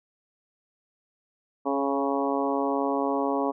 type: harmonic tone with a mistuned harmonic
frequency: 138.59 Hz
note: C#3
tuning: in tune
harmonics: 2 / 3 / 4 / 5 / 6 / 7 / 8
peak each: -28 / -30 / -31 / -32 / -33 / -33 / -34 dBFS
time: 1.65-3.52 s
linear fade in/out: 20 ms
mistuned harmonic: 3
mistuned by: +18 cents
effects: none